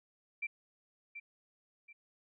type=tone with echo; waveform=sine; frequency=2349 Hz; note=D7; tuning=in tune; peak=-34 dBFS; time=0.42-0.47 s; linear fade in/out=10 ms; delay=730 ms; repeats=2; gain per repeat=-9 dB; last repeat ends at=1.93 s; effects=none